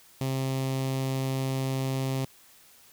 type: tone with notch filter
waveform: sawtooth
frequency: 133 Hz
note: C3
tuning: 29 cents sharp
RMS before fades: -29 dBFS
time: 0.21-2.25 s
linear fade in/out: 2 ms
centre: 1500 Hz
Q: 1.5
effects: white hiss -56 dBFS RMS until 2.92 s